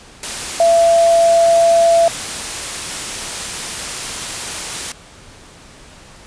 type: tone in noise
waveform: sine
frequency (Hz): 673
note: E5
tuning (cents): +36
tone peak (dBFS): -8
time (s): 0.6-2.08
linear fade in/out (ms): 2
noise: white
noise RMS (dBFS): -24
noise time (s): 0.23-4.92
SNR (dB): +13
effects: pink hiss -41 dBFS RMS until 6.26 s + resampled to 22050 Hz